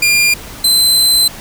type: tone pair in turn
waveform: sawtooth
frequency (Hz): 2400 / 4066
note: D7 / B7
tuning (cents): +37 / +50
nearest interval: major sixth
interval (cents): 913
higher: second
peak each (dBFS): -5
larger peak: neither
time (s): 0.02-0.34 / 0.64-1.28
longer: second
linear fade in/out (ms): 5
effects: pink hiss -31 dBFS RMS until 1.4 s